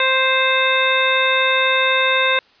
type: harmonic tone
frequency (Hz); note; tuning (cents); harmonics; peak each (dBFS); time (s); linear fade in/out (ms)
524; C5; +2; 1 / 2 / 3 / 4 / 5 / 7; -21 / -21 / -21 / -21 / -21 / -21; 0-2.39; 2
effects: white hiss -53 dBFS RMS until 2.6 s + resampled to 11025 Hz

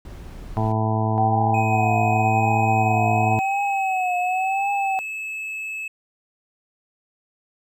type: noise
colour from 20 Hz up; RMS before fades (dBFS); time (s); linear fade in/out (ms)
brown; -36; 0.05-0.72; 2
type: harmonic tone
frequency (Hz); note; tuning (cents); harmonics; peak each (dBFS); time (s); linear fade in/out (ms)
110; A2; 0; 1 / 2 / 3 / 4 / 6 / 7 / 8 / 9; -21 / -27 / -31 / -32 / -29 / -28 / -31 / -31; 0.57-3.39; 0
type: tone with vibrato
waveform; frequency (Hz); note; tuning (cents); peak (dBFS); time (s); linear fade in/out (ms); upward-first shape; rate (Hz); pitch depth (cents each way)
sine; 760; F#5; +46; -20; 1.18-4.99; 0; triangle; 0.92; 110
type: tone with pitch glide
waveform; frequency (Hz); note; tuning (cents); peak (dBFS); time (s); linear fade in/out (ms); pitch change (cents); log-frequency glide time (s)
triangle; 2517 to 2598; D#7 to E7; +19 to -26; -26; 1.54-5.88; 5; +55; 2.54-4.66
effects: none

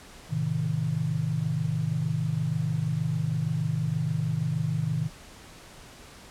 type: chord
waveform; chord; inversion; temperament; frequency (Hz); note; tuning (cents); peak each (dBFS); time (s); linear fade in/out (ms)
sine; A diminished; none; just; 110 / 132 / 158.4; A2 / C3 / Eb3; 0 / +16 / +31; -32 / -30 / -27; 0.29-5.1; 50
effects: pink hiss -48 dBFS RMS until 6.3 s + low-pass 10000 Hz 12 dB/octave

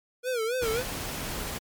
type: tone with vibrato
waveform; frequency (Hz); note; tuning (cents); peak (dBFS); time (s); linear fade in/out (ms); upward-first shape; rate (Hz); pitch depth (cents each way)
square; 475.4; A#4; +34; -27; 0.23-0.84; 50; sine; 3.7; 140
type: noise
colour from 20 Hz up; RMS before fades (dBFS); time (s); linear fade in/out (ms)
pink; -34; 0.61-1.59; 20
effects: MP3 96 kbps

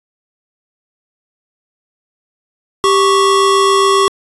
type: tone pair together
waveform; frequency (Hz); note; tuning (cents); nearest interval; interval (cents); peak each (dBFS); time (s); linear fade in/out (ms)
square; 392 / 1108.7; G4 / C#6; 0 / 0; octave + tritone; 1800; -12; 2.84-4.08; 0
effects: resampled to 24000 Hz

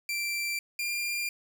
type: tone pair in turn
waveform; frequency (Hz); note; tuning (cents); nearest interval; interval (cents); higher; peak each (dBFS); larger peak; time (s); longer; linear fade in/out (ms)
sawtooth; 2351 / 2395; D7 / D7; +1 / +33; unison; 32; second; -26; neither; 0.09-0.59 / 0.79-1.29; neither; 2
effects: none

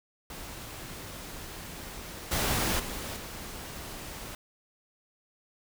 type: noise with level steps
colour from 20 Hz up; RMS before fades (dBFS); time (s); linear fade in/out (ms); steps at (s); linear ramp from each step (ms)
pink; -42 / -28 / -37 / -41; 0.3-4.35; 2; 2.31 / 2.79 / 3.16; 10
effects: none

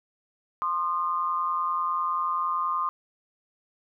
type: tone pair together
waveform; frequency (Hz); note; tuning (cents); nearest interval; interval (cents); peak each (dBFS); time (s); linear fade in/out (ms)
sine; 1050.7 / 1221; C6 / D#6; +7 / -33; minor third; 260; -27; 0.62-2.89; 0
effects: none

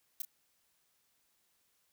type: noise with echo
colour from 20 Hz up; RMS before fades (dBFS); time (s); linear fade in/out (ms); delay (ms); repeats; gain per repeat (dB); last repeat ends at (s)
violet; -37; 0.2-0.22; 2; 31; 1; -10; 0.251
effects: white hiss -75 dBFS RMS until 1.92 s

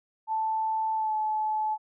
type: tone with pitch glide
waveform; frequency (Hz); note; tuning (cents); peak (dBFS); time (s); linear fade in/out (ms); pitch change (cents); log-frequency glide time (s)
sine; 880 to 862.4; A5 to A5; 0 to -35; -25; 0.27-1.78; 50; -35; 0.95-1.14
effects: none

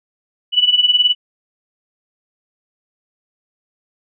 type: tone with tremolo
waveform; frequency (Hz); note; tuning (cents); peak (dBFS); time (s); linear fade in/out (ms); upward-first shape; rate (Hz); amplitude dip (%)
sine; 2960; F#7; 0; -7; 0.52-1.15; 50; sine; 19; 80
effects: none

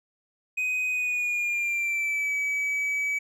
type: tone with pitch glide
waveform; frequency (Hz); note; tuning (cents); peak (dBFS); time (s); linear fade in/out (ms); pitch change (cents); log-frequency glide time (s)
triangle; 2505 to 2284; D#7 to D7; +11 to -49; -23; 0.57-3.19; 10; -160; 0.9-2.34
effects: none

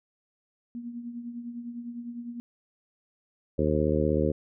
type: tone with tremolo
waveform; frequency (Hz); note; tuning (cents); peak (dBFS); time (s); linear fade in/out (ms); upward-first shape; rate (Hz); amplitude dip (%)
sine; 238; A#3; +36; -32; 0.75-2.4; 0; triangle; 9.9; 65
type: harmonic tone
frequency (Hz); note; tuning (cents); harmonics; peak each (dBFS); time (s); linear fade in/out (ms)
76.2; D#2; -36; 1 / 2 / 3 / 4 / 5 / 6 / 7; -30 / -30 / -30 / -30 / -30 / -30 / -30; 3.58-4.32; 10
effects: none

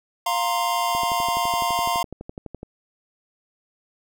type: chord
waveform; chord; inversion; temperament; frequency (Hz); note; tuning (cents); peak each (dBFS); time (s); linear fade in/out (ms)
square; F suspended fourth; none; equal with one note detuned; 698.5 / 932.3 / 1049.5; F5 / Bb5 / C6; 0 / 0 / +5; -26; 0.26-2.03; 5
type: click train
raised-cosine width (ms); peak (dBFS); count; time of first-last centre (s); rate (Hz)
2; -21; 21; 0.95-2.631; 11.9
effects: none

